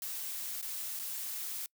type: noise with dropouts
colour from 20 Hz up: blue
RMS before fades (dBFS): -39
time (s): 0.02-1.66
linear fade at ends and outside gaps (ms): 1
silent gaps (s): 0.613-0.626 / 0.991-0.996
effects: noise-tail reverb RT60 0.1 s tail -26 dB re dry